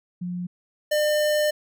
sine / square tone pair in turn, 178 / 601.8 Hz, F3 / D5, +33 / +42 cents, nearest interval octave + major sixth, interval 2109 cents, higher second, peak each -27 / -20 dBFS, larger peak second, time 0.21-0.47 / 0.91-1.51 s, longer second, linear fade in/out 10 ms, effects none

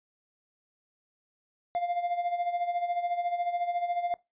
triangle tone with tremolo, 700 Hz, F5, 4 cents sharp, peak -23 dBFS, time 1.75-4.14 s, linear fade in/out 0 ms, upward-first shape sine, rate 14 Hz, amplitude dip 65%, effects noise-tail reverb RT60 0.2 s tail -21 dB re dry + resampled to 8000 Hz

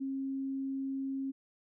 sine tone, 270 Hz, C#4, 45 cents flat, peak -33 dBFS, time 0-1.32 s, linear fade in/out 20 ms, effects none

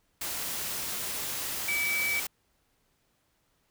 sine tone in noise, 2296 Hz, D7, 40 cents flat, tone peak -27 dBFS, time 1.68-2.2 s, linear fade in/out 5 ms, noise white, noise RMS -34 dBFS, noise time 0.21-2.27 s, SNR +4 dB, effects pink hiss -72 dBFS RMS until 3.7 s

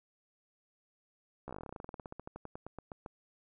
slowing click train, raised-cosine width 1 ms, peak -29 dBFS, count 29, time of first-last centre 1.48-3.062 s, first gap 14 ms, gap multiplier 1.09, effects none

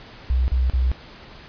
sine tone bursts, 63.3 Hz, B1, 43 cents sharp, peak -16 dBFS, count 3, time 0.3-0.916 s, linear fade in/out 0 ms, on 180 ms, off 38 ms, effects pink hiss -43 dBFS RMS until 1.48 s + resampled to 11025 Hz

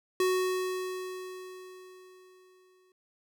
square tone with exponential decay, 370 Hz, F#4, in tune, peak -24 dBFS, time 0.2-2.92 s, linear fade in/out 2 ms, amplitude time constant 590 ms, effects none

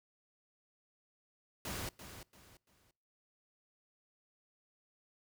pink noise with echo, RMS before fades -41 dBFS, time 1.65-1.89 s, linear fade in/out 2 ms, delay 340 ms, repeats 3, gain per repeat -10 dB, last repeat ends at 2.91 s, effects noise-tail reverb RT60 0.7 s tail -25 dB re dry

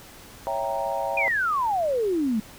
sine chord, C# diminished seventh, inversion none, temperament equal, 554.4 / 659.3 / 784 / 932.3 Hz, C#5 / E5 / G5 / Bb5, 0 / 0 / 0 / 0 cents, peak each -30 dBFS, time 0.47-1.28 s, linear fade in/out 0 ms
sine exponential sweep, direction down, 2488 to 207.2 Hz, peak -21 dBFS, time 1.17-2.4 s, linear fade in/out 5 ms
effects pink hiss -46 dBFS RMS until 2.58 s

